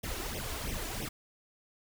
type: noise with flanger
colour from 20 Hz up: pink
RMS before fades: -37 dBFS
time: 0.03-1.09 s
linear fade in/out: 10 ms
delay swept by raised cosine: 0.33 to 3.03 ms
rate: 3 Hz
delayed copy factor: +0.9
effects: none